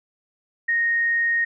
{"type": "tone", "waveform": "sine", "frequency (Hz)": 1861, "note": "A#6", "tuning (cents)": -3, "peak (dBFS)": -18, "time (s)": [0.68, 1.45], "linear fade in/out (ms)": 10, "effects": []}